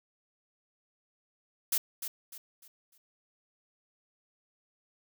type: noise with echo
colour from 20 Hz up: blue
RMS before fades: -28 dBFS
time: 1.72-1.78 s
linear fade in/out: 5 ms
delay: 300 ms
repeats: 4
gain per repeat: -9 dB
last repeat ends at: 2.98 s
effects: none